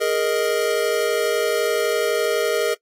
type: chord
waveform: square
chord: Ab suspended second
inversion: none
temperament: just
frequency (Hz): 415.3 / 467.2 / 623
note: Ab4 / Bb4 / Eb5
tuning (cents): 0 / +4 / +2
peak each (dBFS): -24 / -22 / -25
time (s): 0-2.75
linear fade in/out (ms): 20
effects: noise-tail reverb RT60 0.1 s tail -23 dB re dry + AAC 48 kbps